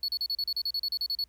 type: tone bursts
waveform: triangle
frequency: 4400 Hz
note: C#8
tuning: 14 cents flat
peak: -26 dBFS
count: 14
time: 0.03-1.24 s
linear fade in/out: 2 ms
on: 53 ms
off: 36 ms
effects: added 60 Hz sine -61 dBFS peak until 1.28 s + pink hiss -70 dBFS RMS until 1.28 s